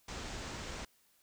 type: low-pass noise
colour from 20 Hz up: pink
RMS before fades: -43 dBFS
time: 0.08-0.85 s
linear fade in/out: 5 ms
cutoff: 7900 Hz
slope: 48 dB/octave
effects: white hiss -70 dBFS RMS until 1.22 s